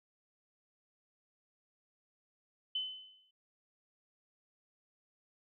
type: tone with exponential decay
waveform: sine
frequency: 3034 Hz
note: F#7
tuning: 43 cents sharp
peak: -31 dBFS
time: 2.75-3.31 s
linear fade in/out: 5 ms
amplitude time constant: 120 ms
effects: none